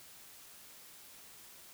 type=silence; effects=white hiss -55 dBFS RMS until 1.73 s